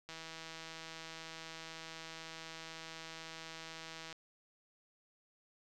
click train, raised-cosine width 0.2 ms, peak -30 dBFS, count 655, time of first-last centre 0.09-4.127 s, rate 162 Hz, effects none

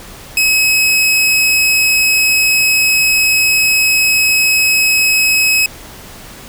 sawtooth tone, 2559 Hz, D#7, 48 cents sharp, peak -6 dBFS, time 0.37-5.66 s, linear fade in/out 2 ms, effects pink hiss -34 dBFS RMS until 6.48 s

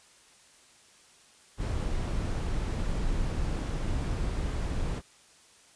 brown noise, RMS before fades -30 dBFS, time 1.57-5.02 s, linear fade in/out 50 ms, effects white hiss -58 dBFS RMS until 5.75 s + resampled to 22050 Hz

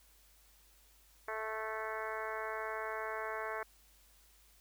harmonic tone with a mistuned harmonic, 218.8 Hz, A3, 9 cents flat, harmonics 2 / 3 / 4 / 5 / 6 / 7 / 8 / 9 / 10, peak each -44 / -44 / -46 / -44 / -47 / -46 / -47 / -50 / -51 dBFS, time 1.28-3.63 s, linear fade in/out 2 ms, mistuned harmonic 6, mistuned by +16 cents, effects added 50 Hz sine -66 dBFS peak until 4.6 s + white hiss -66 dBFS RMS until 4.6 s

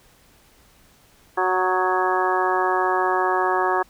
harmonic tone with a mistuned harmonic, 185 Hz, F#3, in tune, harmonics 2 / 3 / 4 / 5 / 6 / 7 / 8 / 9, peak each -24 / -31 / -24 / -25 / -25 / -29 / -38 / -27 dBFS, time 1.37-3.83 s, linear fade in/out 10 ms, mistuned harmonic 7, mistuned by -31 cents, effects pink hiss -55 dBFS RMS until 3.89 s

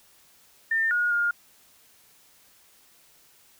sine tone with pitch steps, 1803 / 1440 / 1416 Hz, A6 / F#6 / F6, +42 / -47 / +23 cents, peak -21 dBFS, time 0.71-1.31 s, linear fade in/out 5 ms, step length 200 ms, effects white hiss -58 dBFS RMS until 3.59 s

